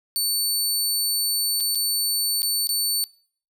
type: tone with dropouts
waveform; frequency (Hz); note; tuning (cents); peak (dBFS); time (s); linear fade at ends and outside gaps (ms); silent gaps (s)
20% pulse; 4500; C#8; +25; -15; 0.16-3.04; 0; 1.602-1.606 / 1.749-1.755 / 2.42-2.43 / 2.671-2.691
effects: noise-tail reverb RT60 0.5 s tail -23 dB re dry